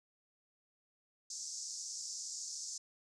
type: band-pass noise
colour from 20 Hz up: white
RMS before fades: -44 dBFS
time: 1.3-2.78 s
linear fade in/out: 5 ms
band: 5100 to 7300 Hz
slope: 48 dB/octave
effects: none